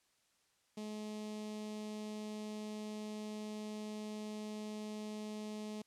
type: tone with notch filter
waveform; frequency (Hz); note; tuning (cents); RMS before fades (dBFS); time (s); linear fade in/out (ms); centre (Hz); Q
sawtooth; 212.8; G#3; +42; -44; 0.77-5.82; 5; 1500; 0.87
effects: white hiss -75 dBFS RMS until 5.86 s + low-pass 9000 Hz 12 dB/octave